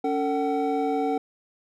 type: tone cluster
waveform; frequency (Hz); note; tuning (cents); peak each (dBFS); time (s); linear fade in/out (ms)
triangle; 280.2 / 449.5 / 756; C#4 / A4 / F#5; +19 / +37 / +37; -25; 0.04-1.18; 5
effects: none